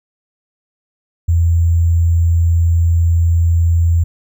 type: tone with sample-and-hold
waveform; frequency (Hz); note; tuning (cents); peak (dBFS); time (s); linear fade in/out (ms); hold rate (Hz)
sine; 84.1; E2; +35; -9; 1.28-4.04; 10; 7350
effects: none